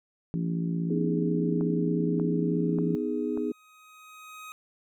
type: harmonic tone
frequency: 56.5 Hz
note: A1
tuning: 47 cents sharp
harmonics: 3 / 4 / 5 / 6 / 7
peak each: -27 / -38 / -35 / -44 / -43 dBFS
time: 0.34-2.95 s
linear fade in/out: 0 ms
type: chord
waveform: sine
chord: G# minor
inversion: first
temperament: just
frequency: 249.2 / 311.5 / 415.3 Hz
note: B3 / D#4 / G#4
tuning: +16 / +2 / 0 cents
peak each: -31 dBFS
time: 0.9-3.52 s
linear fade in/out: 5 ms
type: click train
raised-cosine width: 1 ms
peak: -27 dBFS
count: 4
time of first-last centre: 1.61-3.375 s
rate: 1.7 Hz
type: tone with exponential growth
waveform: 25% pulse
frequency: 1257 Hz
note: D#6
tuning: 17 cents sharp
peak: -36 dBFS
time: 2.31-4.52 s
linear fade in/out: 0 ms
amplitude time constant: 480 ms
effects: none